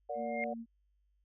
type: chord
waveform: sine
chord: Bb augmented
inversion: none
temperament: just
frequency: 466.2 / 582.7 / 728.4 Hz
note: Bb4 / D5 / F#5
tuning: 0 / -14 / -27 cents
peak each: -43 / -38 / -39 dBFS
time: 0.09-0.54 s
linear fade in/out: 10 ms
type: tone with exponential growth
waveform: sine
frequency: 2122 Hz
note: C7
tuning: 24 cents sharp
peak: -32 dBFS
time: 0.14-0.44 s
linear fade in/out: 1 ms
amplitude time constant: 65 ms
type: tone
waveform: sine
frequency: 229.9 Hz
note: A#3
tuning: 24 cents flat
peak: -40 dBFS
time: 0.15-0.66 s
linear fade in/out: 50 ms
effects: added 50 Hz sine -70 dBFS peak until 1.24 s